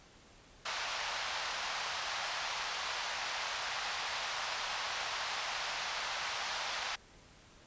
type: band-pass noise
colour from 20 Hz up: pink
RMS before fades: -38 dBFS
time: 0.65-6.96 s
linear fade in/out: 10 ms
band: 730 to 5800 Hz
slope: 24 dB/octave
effects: pink hiss -59 dBFS RMS until 7.66 s + resampled to 16000 Hz